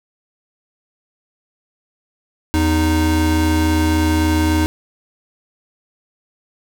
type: tone pair together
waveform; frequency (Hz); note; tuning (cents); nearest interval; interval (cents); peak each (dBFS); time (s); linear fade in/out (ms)
square; 82.11 / 310; E2 / D#4; -6 / -6; octave + major seventh; 2300; -17; 2.54-4.66; 0
effects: none